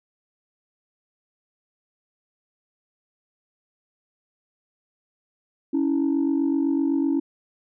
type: tone pair together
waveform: sine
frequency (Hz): 277.9 / 325.8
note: C#4 / E4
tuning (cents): +4 / -20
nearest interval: minor third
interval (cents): 276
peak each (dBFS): -20 / -22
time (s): 5.73-7.2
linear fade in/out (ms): 10
effects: tanh soft clip ceiling -15 dBFS